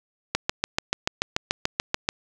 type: click train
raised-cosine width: 0.2 ms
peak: -4 dBFS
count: 13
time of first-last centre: 0.35-2.089 s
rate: 6.9 Hz
effects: none